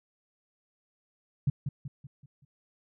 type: tone with echo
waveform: sine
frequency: 138.8 Hz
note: C#3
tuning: 3 cents sharp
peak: -21 dBFS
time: 1.47-1.5 s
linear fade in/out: 5 ms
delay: 190 ms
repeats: 5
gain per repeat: -7 dB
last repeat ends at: 2.45 s
effects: none